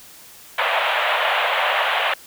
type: band-pass noise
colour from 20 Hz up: pink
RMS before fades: -20 dBFS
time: 0.58-2.14 s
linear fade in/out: 5 ms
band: 560 to 3400 Hz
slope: 48 dB/octave
effects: white hiss -44 dBFS RMS until 2.26 s